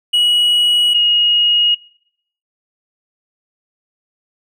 triangle / sine tone pair in turn, 2913 / 2880 Hz, F#7 / F#7, -28 / -47 cents, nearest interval unison, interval 19 cents, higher first, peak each -9 dBFS, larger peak neither, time 0.13-0.94 / 0.94-1.75 s, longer neither, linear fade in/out 10 ms, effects noise-tail reverb RT60 0.7 s tail -23 dB re dry

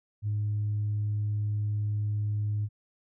sine tone, 104.7 Hz, G#2, 15 cents sharp, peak -25 dBFS, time 0.22-2.69 s, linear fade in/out 50 ms, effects tanh soft clip ceiling -23 dBFS

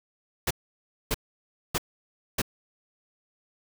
pink noise bursts, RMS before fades -26 dBFS, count 4, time 0.47-2.418 s, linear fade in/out 5 ms, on 37 ms, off 600 ms, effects none

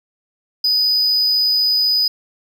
triangle tone, 4978 Hz, D#8, in tune, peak -12 dBFS, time 0.64-2.08 s, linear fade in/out 5 ms, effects none

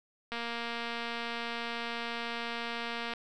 click train, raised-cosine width 0.3 ms, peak -21 dBFS, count 660, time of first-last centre 0.32-3.136 s, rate 234 Hz, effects none

